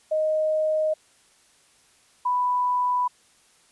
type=tone pair in turn; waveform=sine; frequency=622.3 / 990.6 Hz; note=D#5 / B5; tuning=0 / +5 cents; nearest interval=minor sixth; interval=805 cents; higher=second; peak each=-20 dBFS; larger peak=neither; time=0.11-0.94 / 2.25-3.08 s; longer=neither; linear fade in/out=10 ms; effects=white hiss -59 dBFS RMS until 3.71 s + resampled to 24000 Hz